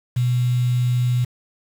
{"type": "tone with quantisation", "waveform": "sine", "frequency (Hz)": 123.47, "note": "B2", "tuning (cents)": 0, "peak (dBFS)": -16, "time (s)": [0.16, 1.25], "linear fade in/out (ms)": 10, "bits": 6, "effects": []}